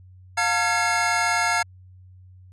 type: tone cluster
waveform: square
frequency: 709 / 902 / 1374 / 1677 / 2166 Hz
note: F5 / A5 / F6 / G#6 / C#7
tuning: +26 / +43 / -29 / +16 / -41 cents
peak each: -27 dBFS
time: 0.37-1.63 s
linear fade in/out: 10 ms
effects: added 92 Hz sine -45 dBFS peak until 2.52 s + resampled to 24000 Hz